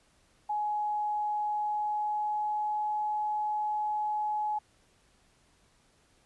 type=tone with pitch glide; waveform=sine; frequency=840 to 845.8 Hz; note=G#5 to G#5; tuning=+19 to +31 cents; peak=-28 dBFS; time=0.49-4.59 s; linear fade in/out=10 ms; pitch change=+12 cents; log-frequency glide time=1.47-2.93 s; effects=pink hiss -66 dBFS RMS until 6.25 s + resampled to 24000 Hz